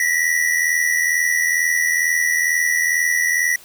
square tone pair together, 1893.3 / 1975.5 Hz, A#6 / B6, +26 / 0 cents, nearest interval minor second, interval 74 cents, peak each -20 / -19 dBFS, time 0-3.56 s, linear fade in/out 2 ms, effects white hiss -45 dBFS RMS until 3.64 s

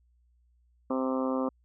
harmonic tone, 130.81 Hz, C3, in tune, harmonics 2 / 3 / 4 / 5 / 6 / 7 / 8 / 9 / 10, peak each -29 / -38 / -32 / -42 / -42 / -42 / -40 / -39 / -48 dBFS, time 0.9-1.49 s, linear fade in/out 5 ms, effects added 60 Hz sine -63 dBFS peak until 1.64 s

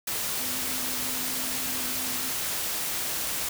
sine tone in noise, 255.4 Hz, C4, 42 cents flat, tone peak -41 dBFS, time 0.4-2.3 s, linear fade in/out 5 ms, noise white, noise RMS -30 dBFS, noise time 0.07-3.49 s, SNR -14 dB, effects none

